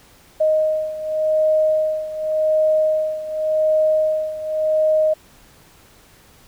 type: beating tone pair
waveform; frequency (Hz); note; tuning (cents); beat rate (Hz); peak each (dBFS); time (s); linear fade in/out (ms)
sine; 622.3 / 623.18; D#5 / D#5; 0 / +3; 0.88; -17 / -21; 0.4-5.14; 10
effects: pink hiss -50 dBFS RMS until 6.47 s